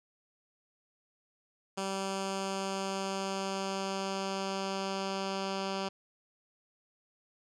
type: tone with low-pass filter sweep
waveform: 10% pulse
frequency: 193.7 Hz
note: G3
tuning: 20 cents flat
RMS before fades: -35 dBFS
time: 1.77-5.89 s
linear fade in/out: 10 ms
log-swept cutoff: 7700 to 5100 Hz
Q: 1.6
effects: none